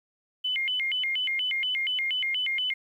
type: tone with vibrato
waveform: sine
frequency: 2527 Hz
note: D#7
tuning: 26 cents sharp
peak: -25 dBFS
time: 0.44-2.74 s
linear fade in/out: 10 ms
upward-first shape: square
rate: 4.2 Hz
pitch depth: 300 cents each way
effects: 10-bit